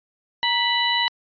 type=harmonic tone with a mistuned harmonic; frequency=987.8 Hz; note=B5; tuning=in tune; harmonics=1 / 2 / 3 / 4; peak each=-24 / -24 / -24 / -24 dBFS; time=0.43-1.08 s; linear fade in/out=0 ms; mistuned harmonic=1; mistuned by=-82 cents; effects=resampled to 11025 Hz